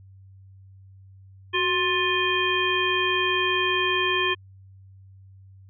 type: harmonic tone with a mistuned harmonic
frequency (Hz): 352.5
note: F4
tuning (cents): +16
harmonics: 1 / 3 / 5 / 7 / 9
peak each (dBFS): -27 / -27 / -27 / -27 / -27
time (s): 1.53-4.35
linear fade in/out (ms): 20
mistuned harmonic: 1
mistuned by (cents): +85
effects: added 96 Hz sine -46 dBFS peak until 5.69 s